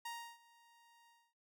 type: tone with ADSR envelope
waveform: sawtooth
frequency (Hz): 935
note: A#5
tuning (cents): +5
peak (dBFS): -38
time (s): 0.05-1.34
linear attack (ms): 6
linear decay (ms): 320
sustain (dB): -23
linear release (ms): 260
effects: none